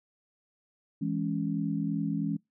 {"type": "chord", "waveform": "sine", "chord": "C# minor", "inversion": "first", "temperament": "equal", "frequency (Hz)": [164.81, 207.7, 277.2], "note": ["E3", "G#3", "C#4"], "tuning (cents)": [0, 0, 0], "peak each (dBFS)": -32, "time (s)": [1.01, 2.37], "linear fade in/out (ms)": 10, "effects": ["noise-tail reverb RT60 0.2 s tail -25 dB re dry"]}